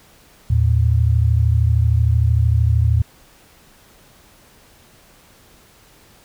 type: tone pair together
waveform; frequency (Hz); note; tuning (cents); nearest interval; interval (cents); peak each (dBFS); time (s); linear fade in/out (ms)
sine; 79.6 / 112.69; D#2 / A2; +40 / +42; tritone; 602; -15; 0.5-3.02; 5
effects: pink hiss -50 dBFS RMS until 6.24 s